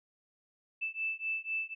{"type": "beating tone pair", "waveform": "sine", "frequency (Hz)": [2637, 2641], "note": ["E7", "E7"], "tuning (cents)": [0, 3], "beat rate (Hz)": 4, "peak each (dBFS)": [-36, -36], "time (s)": [0.81, 1.75], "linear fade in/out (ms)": 20, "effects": []}